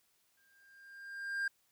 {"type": "tone with exponential growth", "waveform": "triangle", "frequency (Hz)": 1599, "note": "G6", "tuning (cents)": 34, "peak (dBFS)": -29, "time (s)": [0.37, 1.48], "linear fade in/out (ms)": 5, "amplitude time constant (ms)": 240, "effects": ["white hiss -74 dBFS RMS until 1.71 s"]}